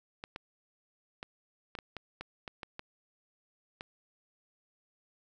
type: clicks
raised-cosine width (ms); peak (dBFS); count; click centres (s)
0.3; -24; 11; 0.239 / 0.361 / 1.229 / 1.752 / 1.788 / 1.967 / 2.21 / 2.478 / 2.632 / 2.794 / 3.809
effects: none